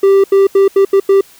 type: tone bursts at uneven times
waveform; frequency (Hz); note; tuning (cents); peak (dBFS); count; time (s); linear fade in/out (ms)
triangle; 392; G4; 0; -3; 6; 0.03-0.24 / 0.32-0.47 / 0.55-0.68 / 0.76-0.85 / 0.93-1 / 1.09-1.21; 5
effects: white hiss -43 dBFS RMS until 1.39 s